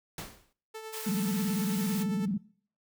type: noise with exponential decay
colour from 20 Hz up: pink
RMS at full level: -36 dBFS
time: 0.18-0.53 s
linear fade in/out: 2 ms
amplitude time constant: 75 ms
type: tone with tremolo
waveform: sawtooth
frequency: 440 Hz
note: A4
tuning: in tune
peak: -34 dBFS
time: 0.74-2.26 s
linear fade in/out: 10 ms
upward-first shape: triangle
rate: 9.5 Hz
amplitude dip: 50%
type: high-pass noise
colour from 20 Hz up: white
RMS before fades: -40 dBFS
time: 0.92-2.04 s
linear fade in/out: 20 ms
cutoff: 790 Hz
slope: 24 dB/octave
type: tone with vibrato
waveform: sine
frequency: 196 Hz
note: G3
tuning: in tune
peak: -27 dBFS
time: 1.06-2.38 s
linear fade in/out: 10 ms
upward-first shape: square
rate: 18 Hz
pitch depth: 160 cents each way
effects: noise-tail reverb RT60 0.5 s tail -21 dB re dry